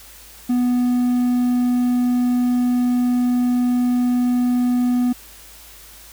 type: tone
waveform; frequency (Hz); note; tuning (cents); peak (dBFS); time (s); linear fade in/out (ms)
triangle; 246.4; B3; -4; -13; 0.49-5.13; 10
effects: added 52 Hz sine -48 dBFS peak until 6.12 s + white hiss -43 dBFS RMS until 6.12 s

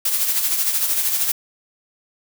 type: noise with tremolo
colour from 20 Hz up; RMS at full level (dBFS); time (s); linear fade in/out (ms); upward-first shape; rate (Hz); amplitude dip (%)
blue; -18; 0.05-1.32; 5; sine; 13; 50
effects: none

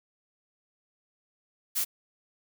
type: noise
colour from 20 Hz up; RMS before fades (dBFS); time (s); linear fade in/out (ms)
blue; -28; 1.75-1.85; 20
effects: none

